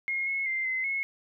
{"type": "tone with pitch steps", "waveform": "sine", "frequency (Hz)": [2148, 2179, 2089, 2054, 2179], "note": ["C7", "C#7", "C7", "C7", "C#7"], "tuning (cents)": [45, -30, -3, -33, -30], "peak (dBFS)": -27, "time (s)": [0.08, 1.03], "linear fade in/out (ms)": 0, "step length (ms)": 190, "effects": []}